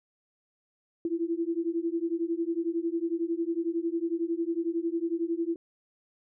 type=beating tone pair; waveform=sine; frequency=329.6 / 340.6 Hz; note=E4 / F4; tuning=0 / -43 cents; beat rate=11 Hz; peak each=-30 dBFS; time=1.05-5.56 s; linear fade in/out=2 ms; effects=none